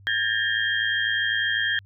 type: tone cluster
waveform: sine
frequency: 1613 / 1721 / 1833 / 3216 Hz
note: G6 / A6 / A#6 / G7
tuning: +49 / -39 / -30 / +44 cents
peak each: -27 dBFS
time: 0.07-1.79 s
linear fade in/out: 0 ms
effects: added 98 Hz sine -47 dBFS peak until 1.85 s